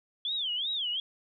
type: tone with vibrato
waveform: sine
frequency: 3322 Hz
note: G#7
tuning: in tune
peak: -29 dBFS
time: 0.25-1 s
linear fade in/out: 2 ms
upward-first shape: sine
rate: 2.7 Hz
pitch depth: 250 cents each way
effects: none